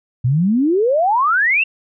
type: exponential sweep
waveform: sine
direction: up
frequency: 116.54 to 2794 Hz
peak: -12 dBFS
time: 0.24-1.64 s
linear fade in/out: 10 ms
effects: none